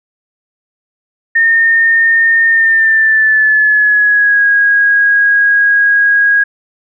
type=tone with pitch glide; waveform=sine; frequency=1825 to 1644.8 Hz; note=A#6 to G#6; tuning=-37 to -17 cents; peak=-6 dBFS; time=1.35-6.44 s; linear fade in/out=10 ms; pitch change=-180 cents; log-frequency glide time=2.49-4.45 s; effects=none